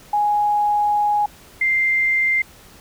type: tone pair in turn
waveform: sine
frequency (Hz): 830.6 / 2093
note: G#5 / C7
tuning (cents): 0 / 0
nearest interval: octave + major third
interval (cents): 1600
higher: second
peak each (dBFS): -15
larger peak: neither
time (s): 0.13-1.26 / 1.61-2.42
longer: first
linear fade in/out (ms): 5
effects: pink hiss -46 dBFS RMS until 2.8 s